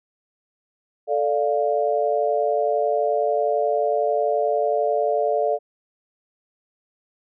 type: chord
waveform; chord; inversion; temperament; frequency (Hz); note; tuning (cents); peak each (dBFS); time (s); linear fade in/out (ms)
sine; D minor; second; equal; 440 / 587.3 / 698.5; A4 / D5 / F5; 0 / 0 / 0; -23 / -22 / -23; 1.07-5.59; 50
effects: none